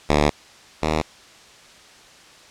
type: tone pair in turn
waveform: 5% pulse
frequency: 74.2 / 77.94 Hz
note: D2 / D#2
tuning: +18 / +4 cents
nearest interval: minor second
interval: 86 cents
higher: second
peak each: -4 / -8 dBFS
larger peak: first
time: 0.09-0.3 / 0.82-1.02 s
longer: first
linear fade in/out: 10 ms
effects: white hiss -47 dBFS RMS until 2.5 s + low-pass 6000 Hz 12 dB/octave